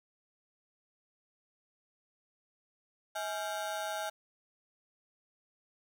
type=ring-modulated tone; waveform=30% pulse; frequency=738 Hz; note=F#5; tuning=5 cents flat; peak=-29 dBFS; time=3.15-4.1 s; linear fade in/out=10 ms; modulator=96.5 Hz; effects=11-bit